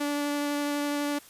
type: tone with vibrato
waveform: sawtooth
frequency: 290 Hz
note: D4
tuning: 22 cents flat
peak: -23 dBFS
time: 0-1.19 s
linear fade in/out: 10 ms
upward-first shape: triangle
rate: 12 Hz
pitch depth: 9 cents each way
effects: white hiss -52 dBFS RMS until 1.29 s + resampled to 32000 Hz